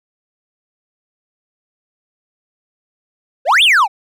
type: exponential two-way sweep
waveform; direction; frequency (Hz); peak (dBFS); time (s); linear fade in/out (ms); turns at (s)
triangle; up then down; 477.1 to 3646 to 735; -6; 3.45-3.88; 50; 3.63
effects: none

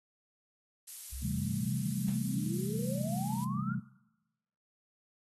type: noise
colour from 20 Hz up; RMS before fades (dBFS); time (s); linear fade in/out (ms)
violet; -41; 0.87-3.45; 10
type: exponential sweep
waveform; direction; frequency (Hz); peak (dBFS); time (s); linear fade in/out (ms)
sine; up; 61.74 to 1454; -40; 1.12-3.75; 5
type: chord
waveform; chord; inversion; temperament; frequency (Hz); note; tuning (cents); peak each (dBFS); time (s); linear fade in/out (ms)
sine; A minor seventh; first; equal; 130.81 / 164.81 / 196 / 220; C3 / E3 / G3 / A3; 0 / 0 / 0 / 0; -36 / -40 / -37 / -40; 1.22-3.8; 10
type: noise with exponential decay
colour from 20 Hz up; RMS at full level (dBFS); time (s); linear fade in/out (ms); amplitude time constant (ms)
pink; -48; 2.08-2.3; 2; 47
effects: noise-tail reverb RT60 1.0 s tail -20 dB re dry + AAC 32 kbps

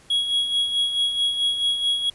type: tone with tremolo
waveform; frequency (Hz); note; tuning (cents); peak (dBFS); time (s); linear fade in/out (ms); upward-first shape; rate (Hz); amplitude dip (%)
triangle; 3322; G#7; 0; -16; 0.1-2.1; 5; sine; 4.6; 55
effects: pink hiss -52 dBFS RMS until 2.14 s + resampled to 24000 Hz

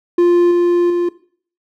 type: tone with level steps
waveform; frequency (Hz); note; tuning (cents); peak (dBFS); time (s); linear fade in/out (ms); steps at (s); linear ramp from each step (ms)
triangle; 349.2; F4; 0; -6 / -8 / -11; 0.18-1.09; 5; 0.51 / 0.9; 2
effects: noise-tail reverb RT60 0.5 s tail -18 dB re dry

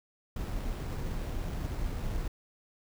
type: noise with sample-and-hold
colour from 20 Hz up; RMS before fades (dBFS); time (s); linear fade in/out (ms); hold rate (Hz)
brown; -34; 0.36-2.28; 5; 6300
effects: none

